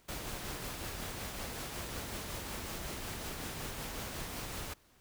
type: noise with tremolo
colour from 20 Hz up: pink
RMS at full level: -40 dBFS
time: 0.08-4.74 s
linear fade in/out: 10 ms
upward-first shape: triangle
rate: 5.4 Hz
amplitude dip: 30%
effects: pink hiss -66 dBFS RMS until 5 s